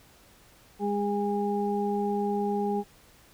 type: harmonic tone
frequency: 204.1 Hz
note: G#3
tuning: 30 cents flat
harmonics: 1 / 2 / 4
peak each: -29 / -29 / -31 dBFS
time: 0.79-2.84 s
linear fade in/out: 50 ms
effects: pink hiss -57 dBFS RMS until 3.33 s